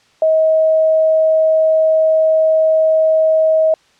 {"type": "tone", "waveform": "sine", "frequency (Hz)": 635, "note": "D#5", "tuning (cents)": 35, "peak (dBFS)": -9, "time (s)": [0.22, 3.74], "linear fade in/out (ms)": 2, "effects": ["white hiss -53 dBFS RMS until 3.99 s", "low-pass 5000 Hz 12 dB/octave"]}